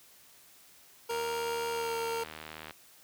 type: tone with pitch glide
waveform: 25% pulse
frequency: 466.2 to 459.5 Hz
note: A#4 to A#4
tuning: 0 to -25 cents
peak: -28 dBFS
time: 1.09-2.24 s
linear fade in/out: 10 ms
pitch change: -25 cents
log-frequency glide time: 1.7-1.93 s
type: click train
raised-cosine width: 0.3 ms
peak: -26 dBFS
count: 126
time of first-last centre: 1.11-2.708 s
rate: 78.2 Hz
effects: white hiss -58 dBFS RMS until 3.03 s + high-pass 60 Hz 12 dB/octave